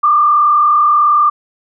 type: tone with frequency modulation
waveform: sine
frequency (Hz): 1191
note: D6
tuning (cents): +24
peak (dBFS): -7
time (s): 0.03-1.3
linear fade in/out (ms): 10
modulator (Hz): 38.5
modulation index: 0.73
effects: none